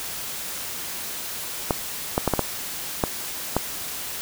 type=clicks; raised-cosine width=1 ms; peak=-5 dBFS; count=7; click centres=1.708 / 2.179 / 2.277 / 2.337 / 2.393 / 3.038 / 3.566 s; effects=white hiss -32 dBFS RMS until 4.21 s